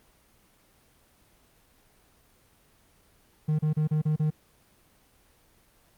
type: tone bursts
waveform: triangle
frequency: 153.6 Hz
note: D#3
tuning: 22 cents flat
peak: -20 dBFS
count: 6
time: 3.48-4.305 s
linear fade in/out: 10 ms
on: 110 ms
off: 33 ms
effects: pink hiss -62 dBFS RMS until 5.97 s + Opus 24 kbps